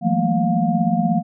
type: tone cluster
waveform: sine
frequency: 166.6 / 182.8 / 215.2 / 232.5 / 708 Hz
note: E3 / F#3 / A3 / A#3 / F5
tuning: +19 / -21 / -38 / -4 / +23 cents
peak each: -22 dBFS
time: 0.01-1.23 s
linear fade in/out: 50 ms
effects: none